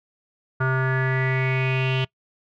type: tone with low-pass filter sweep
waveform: square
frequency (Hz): 130.81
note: C3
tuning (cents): 0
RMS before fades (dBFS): -22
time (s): 0.6-2.05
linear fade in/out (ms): 10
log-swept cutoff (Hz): 1400 to 3000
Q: 7.2
effects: noise-tail reverb RT60 0.1 s tail -23 dB re dry